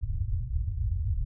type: low-pass noise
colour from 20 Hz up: white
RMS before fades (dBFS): -29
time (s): 0.01-1.25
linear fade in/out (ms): 20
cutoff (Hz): 110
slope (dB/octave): 48
effects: none